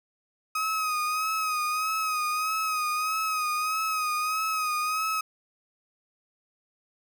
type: tone with vibrato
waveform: 35% pulse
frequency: 1260 Hz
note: D#6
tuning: 21 cents sharp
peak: -24 dBFS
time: 0.55-5.21 s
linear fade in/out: 5 ms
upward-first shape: sine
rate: 1.6 Hz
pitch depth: 44 cents each way
effects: none